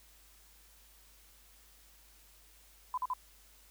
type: tone bursts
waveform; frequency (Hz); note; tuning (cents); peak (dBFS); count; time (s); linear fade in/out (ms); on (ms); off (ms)
sine; 1008; B5; +35; -31; 3; 2.94-3.136; 2; 36; 44
effects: added 50 Hz sine -63 dBFS peak until 3.7 s + white hiss -62 dBFS RMS until 3.7 s